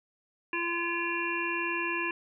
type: harmonic tone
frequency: 342.3 Hz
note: F4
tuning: 35 cents flat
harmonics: 1 / 3 / 5 / 7 / 8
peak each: -35 / -35 / -35 / -35 / -35 dBFS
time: 0.53-2.11 s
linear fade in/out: 2 ms
effects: none